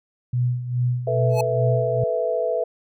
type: tone with tremolo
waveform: sine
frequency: 123.47 Hz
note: B2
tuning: in tune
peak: -17 dBFS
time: 0.33-2.04 s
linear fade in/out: 5 ms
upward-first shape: sine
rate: 2.4 Hz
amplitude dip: 70%
type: chord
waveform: sine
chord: A suspended second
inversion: none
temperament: equal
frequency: 440 / 493.9 / 659.3 Hz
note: A4 / B4 / E5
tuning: 0 / 0 / 0 cents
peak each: -27 / -24 / -23 dBFS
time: 1.07-2.64 s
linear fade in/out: 5 ms
type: tone with exponential growth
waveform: square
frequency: 854 Hz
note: G#5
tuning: 48 cents sharp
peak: -20 dBFS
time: 1.29-1.41 s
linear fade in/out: 5 ms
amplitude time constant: 25 ms
effects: none